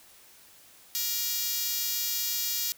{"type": "tone with high-pass filter", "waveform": "5% pulse", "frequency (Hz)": 474.1, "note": "A#4", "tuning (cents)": 29, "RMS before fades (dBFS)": -30, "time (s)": [0.95, 2.72], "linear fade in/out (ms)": 0, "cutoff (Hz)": 6900, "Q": 0.53, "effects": ["white hiss -55 dBFS RMS until 2.77 s"]}